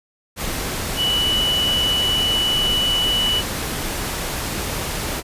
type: tone in noise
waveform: sine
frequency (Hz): 2957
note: F#7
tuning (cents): -2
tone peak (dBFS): -17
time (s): 0.96-3.43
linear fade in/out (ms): 50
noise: pink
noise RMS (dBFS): -25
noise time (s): 0.36-5.23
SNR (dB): +5
effects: resampled to 32000 Hz